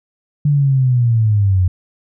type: linear sweep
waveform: sine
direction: down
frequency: 148.4 to 88.6 Hz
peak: -10 dBFS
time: 0.45-1.68 s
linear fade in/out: 5 ms
effects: none